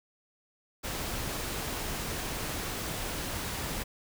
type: noise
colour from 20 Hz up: pink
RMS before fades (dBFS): -35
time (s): 0.83-3.84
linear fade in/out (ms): 20
effects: none